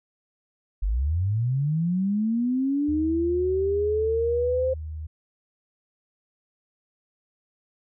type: linear sweep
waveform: sine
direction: up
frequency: 43 to 525 Hz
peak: -21 dBFS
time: 0.82-4.74 s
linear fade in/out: 10 ms
type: tone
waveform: sine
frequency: 77.78 Hz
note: D#2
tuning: in tune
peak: -31 dBFS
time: 2.88-5.07 s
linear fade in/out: 10 ms
effects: none